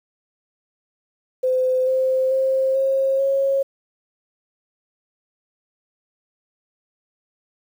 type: tone with pitch steps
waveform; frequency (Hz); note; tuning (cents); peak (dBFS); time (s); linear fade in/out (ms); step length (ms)
sine; 513 / 521.1 / 529.3 / 537.6 / 546; C5 / C5 / C5 / C5 / C#5; -34 / -7 / +20 / +47 / -26; -16; 1.43-3.63; 10; 440
effects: 8-bit